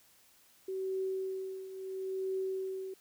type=tone with tremolo; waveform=sine; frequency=380.3 Hz; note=F#4; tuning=48 cents sharp; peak=-31 dBFS; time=0.68-2.94 s; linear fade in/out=5 ms; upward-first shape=triangle; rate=0.74 Hz; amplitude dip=75%; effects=white hiss -64 dBFS RMS until 3 s